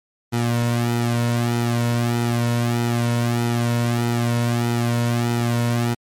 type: tone with flanger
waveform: sawtooth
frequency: 118.7 Hz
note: A#2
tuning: 32 cents sharp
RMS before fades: -20 dBFS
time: 0.32-5.95 s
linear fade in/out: 20 ms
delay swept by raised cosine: 1.8 to 2.52 ms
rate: 1.6 Hz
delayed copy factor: -0.75
effects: MP3 64 kbps